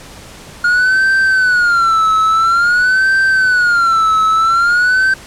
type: tone with vibrato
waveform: triangle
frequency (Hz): 1423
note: F6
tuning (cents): +32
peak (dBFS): -7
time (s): 0.64-5.14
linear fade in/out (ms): 5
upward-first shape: sine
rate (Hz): 0.49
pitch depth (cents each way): 160
effects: pink hiss -35 dBFS RMS until 5.26 s + low-pass 10000 Hz 12 dB/octave